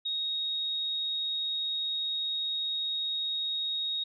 sine tone, 3755 Hz, A#7, 12 cents sharp, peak -29 dBFS, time 0.05-4.04 s, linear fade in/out 10 ms, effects none

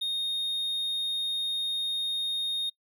triangle tone, 3700 Hz, A#7, 14 cents flat, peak -26 dBFS, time 0.01-2.7 s, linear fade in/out 10 ms, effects noise-tail reverb RT60 0.1 s tail -26 dB re dry

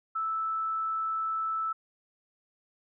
sine tone, 1315 Hz, E6, 5 cents flat, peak -28 dBFS, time 0.15-1.73 s, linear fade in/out 10 ms, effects none

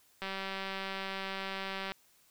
click train, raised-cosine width 0.3 ms, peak -22 dBFS, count 329, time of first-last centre 0.22-1.919 s, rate 193 Hz, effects white hiss -66 dBFS RMS until 2.3 s

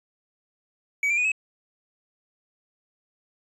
triangle tone with pitch steps, 2271 / 2367 / 2468 / 2573 Hz, C#7 / D7 / D#7 / E7, +41 / +13 / -15 / -43 cents, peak -19 dBFS, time 1.03-1.318 s, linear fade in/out 2 ms, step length 72 ms, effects resampled to 24000 Hz

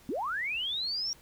sine linear sweep, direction up, 214.8 to 5660 Hz, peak -30 dBFS, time 0.09-1.13 s, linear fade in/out 0 ms, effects added 62 Hz sine -65 dBFS peak until 1.21 s + pink hiss -58 dBFS RMS until 1.21 s

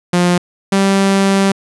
sawtooth tone pair in turn, 176.9 / 195.47 Hz, F3 / G3, +23 / -5 cents, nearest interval major second, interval 172 cents, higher second, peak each -6 dBFS, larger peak neither, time 0.13-0.38 / 0.72-1.52 s, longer second, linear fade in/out 5 ms, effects resampled to 24000 Hz

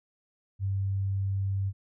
sine tone, 97.6 Hz, G2, 7 cents flat, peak -26 dBFS, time 0.59-1.73 s, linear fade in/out 50 ms, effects none

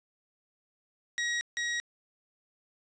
sawtooth tone pair in turn, 1900 / 1900 Hz, A#6 / A#6, +33 / +33 cents, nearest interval unison, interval 0 cents, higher neither, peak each -25 / -26 dBFS, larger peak first, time 1.18-1.41 / 1.57-1.8 s, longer neither, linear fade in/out 0 ms, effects resampled to 16000 Hz + 10-bit

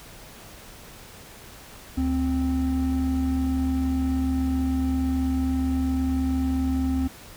triangle tone pair together, 73.35 / 261.6 Hz, D2 / C4, -2 / 0 cents, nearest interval octave + minor seventh, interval 2202 cents, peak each -24 / -21 dBFS, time 1.97-7.08 s, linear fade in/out 10 ms, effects pink hiss -45 dBFS RMS until 7.36 s

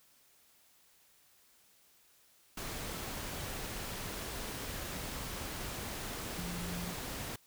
sine tone in noise, 174.9 Hz, F3, 3 cents sharp, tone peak -40 dBFS, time 6.38-6.94 s, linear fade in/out 5 ms, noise pink, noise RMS -41 dBFS, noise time 2.57-7.36 s, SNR -2 dB, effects white hiss -66 dBFS RMS until 7.46 s

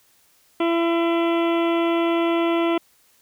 harmonic tone, 336.3 Hz, E4, 35 cents sharp, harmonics 1 / 2 / 3 / 4 / 6 / 7 / 8 / 9 / 10, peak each -19 / -25 / -29 / -31 / -35 / -36 / -37 / -38 / -39 dBFS, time 0.6-2.78 s, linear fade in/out 5 ms, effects white hiss -59 dBFS RMS until 3.21 s

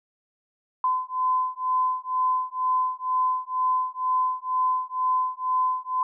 sine beating tone pair, 1019 / 1021.1 Hz, C6 / C6, -46 / -43 cents, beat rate 2.1 Hz, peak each -25 dBFS, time 0.84-6.03 s, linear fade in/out 2 ms, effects none

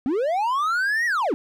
triangle linear two-way sweep, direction up then down, 237.3 to 1940 to 237.3 Hz, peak -18 dBFS, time 0.06-1.34 s, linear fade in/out 0 ms, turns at 1.06 s, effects none

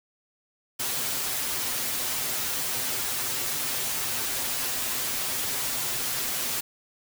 white noise with comb filter, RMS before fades -29 dBFS, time 0.79-6.61 s, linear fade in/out 10 ms, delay 7.8 ms, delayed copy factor +0.7, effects none

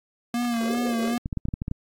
square tone with vibrato, 234.8 Hz, A#3, 13 cents sharp, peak -24 dBFS, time 0.34-1.18 s, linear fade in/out 2 ms, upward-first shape sine, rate 2.6 Hz, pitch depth 54 cents each way
pink band-pass noise, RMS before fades -34 dBFS, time 0.59-1.17 s, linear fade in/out 50 ms, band 370 to 540 Hz, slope 48 dB/octave
clicks, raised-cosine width 5 ms, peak -16 dBFS, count 9, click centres 1.259 / 1.328 / 1.373 / 1.454 / 1.486 / 1.539 / 1.619 / 1.681 / 1.714 s
effects AAC 64 kbps

